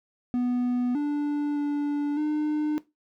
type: tone with pitch steps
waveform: triangle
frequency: 246.4 / 292.5 / 290.5 / 302.2 Hz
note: B3 / D4 / D4 / D4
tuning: -4 / -7 / -19 / +50 cents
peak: -21 dBFS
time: 0.34-2.78 s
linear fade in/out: 0 ms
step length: 610 ms
effects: noise-tail reverb RT60 0.2 s tail -17 dB re dry

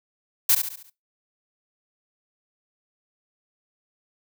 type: noise with echo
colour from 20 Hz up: blue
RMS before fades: -17 dBFS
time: 0.49-0.55 s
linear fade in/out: 5 ms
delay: 70 ms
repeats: 5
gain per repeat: -7 dB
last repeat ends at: 0.9 s
effects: noise-tail reverb RT60 0.2 s tail -19 dB re dry

